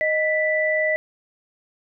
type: tone pair together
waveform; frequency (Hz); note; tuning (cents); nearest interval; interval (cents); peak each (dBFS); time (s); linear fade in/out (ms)
sine; 622 / 1976.8; D#5 / B6; -1 / +1; octave + minor sixth; 2002; -21; 0.01-0.96; 0
effects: none